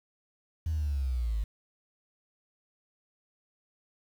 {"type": "linear sweep", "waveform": "sine", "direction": "down", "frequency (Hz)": [82, 50.5], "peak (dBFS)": -26, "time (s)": [0.66, 1.44], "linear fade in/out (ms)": 5, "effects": ["tanh soft clip ceiling -24 dBFS", "9-bit"]}